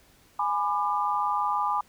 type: chord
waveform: sine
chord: G# diminished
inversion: none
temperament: just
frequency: 830.6 / 996.7 / 1196.1 Hz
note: G#5 / B5 / D6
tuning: 0 / +16 / +31 cents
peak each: -28 / -28 / -28 dBFS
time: 0.39-1.81 s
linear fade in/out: 5 ms
effects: pink hiss -59 dBFS RMS until 1.88 s